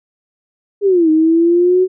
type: exponential two-way sweep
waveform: sine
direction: down then up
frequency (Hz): 415.3 to 311.1 to 375.3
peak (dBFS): -8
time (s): 0.81-1.88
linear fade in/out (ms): 50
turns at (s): 1.1
effects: none